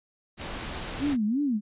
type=noise; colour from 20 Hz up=pink; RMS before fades=-35 dBFS; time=0.37-1.17 s; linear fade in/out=50 ms
type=tone with vibrato; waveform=sine; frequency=246.9 Hz; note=B3; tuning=in tune; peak=-23 dBFS; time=0.99-1.61 s; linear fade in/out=50 ms; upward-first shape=sine; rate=2.9 Hz; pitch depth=300 cents each way
effects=resampled to 8000 Hz